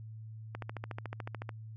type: click train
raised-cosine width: 0.5 ms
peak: -24 dBFS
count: 14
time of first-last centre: 0.55-1.492 s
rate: 13.8 Hz
effects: added 110 Hz sine -43 dBFS peak until 1.76 s + MP3 96 kbps